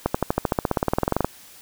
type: accelerating click train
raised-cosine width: 1 ms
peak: -5 dBFS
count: 21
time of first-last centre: 0.06-1.246 s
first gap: 85 ms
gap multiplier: 0.96
effects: white hiss -47 dBFS RMS until 1.61 s